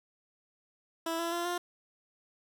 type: tone with pitch steps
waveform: 15% pulse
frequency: 329.6 / 336.9 / 344.4 / 352 Hz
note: E4 / E4 / F4 / F4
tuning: 0 / +38 / -24 / +14 cents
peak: -25 dBFS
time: 1.06-1.58 s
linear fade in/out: 5 ms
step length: 130 ms
effects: none